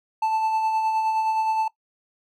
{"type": "tone with tremolo", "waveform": "triangle", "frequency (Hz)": 880, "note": "A5", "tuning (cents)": 0, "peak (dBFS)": -17, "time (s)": [0.22, 1.68], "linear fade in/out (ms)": 5, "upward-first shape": "sine", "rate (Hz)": 9.6, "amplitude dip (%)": 35, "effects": ["noise-tail reverb RT60 0.1 s tail -19 dB re dry"]}